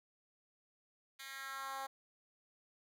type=tone with high-pass filter sweep; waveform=10% pulse; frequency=270 Hz; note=C#4; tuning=45 cents flat; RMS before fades=-45 dBFS; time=1.19-1.87 s; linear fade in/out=10 ms; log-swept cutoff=2500 to 740 Hz; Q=2.1; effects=none